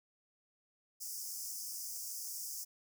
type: high-pass noise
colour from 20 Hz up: pink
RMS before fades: -43 dBFS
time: 1-2.65 s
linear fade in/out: 20 ms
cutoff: 5000 Hz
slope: 96 dB/octave
effects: none